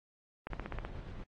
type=click train; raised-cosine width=0.5 ms; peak=-23 dBFS; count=7; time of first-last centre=0.47-0.85 s; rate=15.8 Hz
type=noise with tremolo; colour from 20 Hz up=brown; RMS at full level=-42 dBFS; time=0.5-1.24 s; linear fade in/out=5 ms; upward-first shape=triangle; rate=9 Hz; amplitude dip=40%
effects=low-pass 4000 Hz 12 dB/octave + AAC 32 kbps